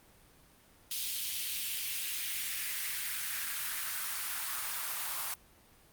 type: noise with high-pass filter sweep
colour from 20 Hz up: white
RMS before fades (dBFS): -36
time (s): 0.91-5.34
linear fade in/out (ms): 2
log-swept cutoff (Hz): 3400 to 910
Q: 1.8
effects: pink hiss -61 dBFS RMS until 5.92 s + Opus 32 kbps